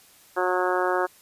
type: harmonic tone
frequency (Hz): 182.1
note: F#3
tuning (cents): -27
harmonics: 2 / 3 / 4 / 5 / 6 / 7 / 8 / 9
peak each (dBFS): -26 / -28 / -29 / -30 / -31 / -31 / -32 / -33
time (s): 0.36-1.07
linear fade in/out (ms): 20
effects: white hiss -54 dBFS RMS until 1.21 s + resampled to 32000 Hz